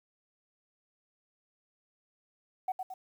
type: tone with echo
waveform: sine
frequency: 750 Hz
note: F#5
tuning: 23 cents sharp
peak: -27 dBFS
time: 2.68-2.72 s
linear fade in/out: 5 ms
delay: 110 ms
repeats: 2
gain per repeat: -6 dB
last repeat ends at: 2.94 s
effects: tanh soft clip ceiling -25 dBFS + 10-bit